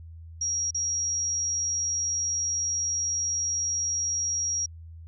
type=tone with dropouts; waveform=sine; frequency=5660 Hz; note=F8; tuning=22 cents sharp; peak=-25 dBFS; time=0.41-4.66 s; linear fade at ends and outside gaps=5 ms; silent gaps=0.708-0.745 s; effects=added 82 Hz sine -41 dBFS peak until 5.07 s